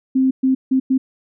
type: tone bursts at uneven times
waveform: sine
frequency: 262.5 Hz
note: C4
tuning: 6 cents sharp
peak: -12 dBFS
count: 4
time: 0.15-0.31 / 0.43-0.55 / 0.71-0.8 / 0.9-0.98 s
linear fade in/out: 10 ms
effects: none